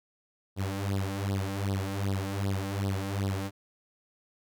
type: tone with flanger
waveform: sawtooth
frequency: 98 Hz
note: G2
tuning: in tune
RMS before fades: -31 dBFS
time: 0.56-3.51 s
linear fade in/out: 50 ms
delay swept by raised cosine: 0.21 to 3.81 ms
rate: 2.6 Hz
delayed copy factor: +1
effects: none